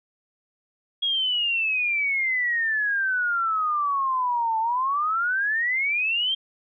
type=exponential two-way sweep; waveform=sine; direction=down then up; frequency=3320 to 878 to 3206 Hz; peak=-21 dBFS; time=1.02-6.35 s; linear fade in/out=10 ms; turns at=4.59 s; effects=none